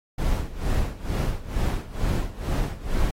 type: noise with tremolo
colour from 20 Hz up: brown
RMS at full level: -22 dBFS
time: 0.18-3.11 s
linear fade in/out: 5 ms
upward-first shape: sine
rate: 2.2 Hz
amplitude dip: 85%
effects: AAC 48 kbps